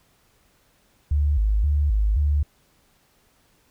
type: tone with vibrato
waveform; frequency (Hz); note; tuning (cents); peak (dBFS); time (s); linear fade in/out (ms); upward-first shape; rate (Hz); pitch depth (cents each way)
sine; 61.74; B1; 0; -17; 1.11-2.43; 5; square; 1.9; 290
effects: pink hiss -62 dBFS RMS until 3.7 s